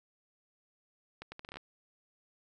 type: accelerating click train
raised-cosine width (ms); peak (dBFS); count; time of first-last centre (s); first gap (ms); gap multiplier
0.3; -28; 9; 1.22-1.57; 100; 0.74
effects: none